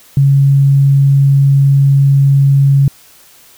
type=tone; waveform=sine; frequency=138.59 Hz; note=C#3; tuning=in tune; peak=-5 dBFS; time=0.17-2.88 s; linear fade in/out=2 ms; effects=white hiss -43 dBFS RMS until 3.57 s